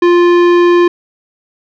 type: tone with tanh clipping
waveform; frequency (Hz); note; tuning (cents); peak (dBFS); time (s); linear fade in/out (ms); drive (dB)
sine; 349.2; F4; 0; -7; 0.02-0.88; 5; 16
effects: none